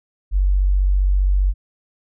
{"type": "tone", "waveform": "sine", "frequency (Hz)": 47.55, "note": "F#1", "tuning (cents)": 48, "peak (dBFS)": -13, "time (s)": [0.31, 1.54], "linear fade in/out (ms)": 50, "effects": []}